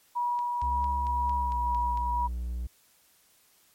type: tone with tremolo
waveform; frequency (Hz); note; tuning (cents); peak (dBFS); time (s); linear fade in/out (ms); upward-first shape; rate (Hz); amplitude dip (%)
sine; 966; B5; -39; -25; 0.15-2.28; 20; sine; 2; 25
type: click train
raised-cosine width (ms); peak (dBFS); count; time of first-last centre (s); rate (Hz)
0.2; -30; 8; 0.39-1.974; 4.42
type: tone with pitch glide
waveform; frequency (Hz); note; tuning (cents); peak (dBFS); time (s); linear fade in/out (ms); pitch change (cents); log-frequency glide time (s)
triangle; 68 to 60.23; C#2 to B1; -33 to -43; -28; 0.62-2.67; 5; -210; 1.29-1.72
effects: white hiss -63 dBFS RMS until 3.74 s + MP3 64 kbps